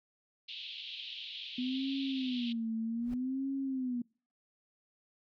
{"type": "band-pass noise", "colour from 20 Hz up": "pink", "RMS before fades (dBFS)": -44, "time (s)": [0.48, 2.53], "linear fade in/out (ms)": 10, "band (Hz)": [2800, 3900], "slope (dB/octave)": 48}
{"type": "tone with vibrato", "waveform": "sine", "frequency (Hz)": 246.9, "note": "B3", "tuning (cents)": 0, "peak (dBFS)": -32, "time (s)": [1.58, 4.02], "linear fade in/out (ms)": 5, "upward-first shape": "sine", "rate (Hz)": 0.64, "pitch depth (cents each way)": 170}
{"type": "noise with exponential growth", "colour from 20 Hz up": "brown", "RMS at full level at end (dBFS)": -42, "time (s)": [2.96, 3.14], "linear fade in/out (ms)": 2, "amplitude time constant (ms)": 37}
{"effects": ["noise-tail reverb RT60 0.4 s tail -26 dB re dry"]}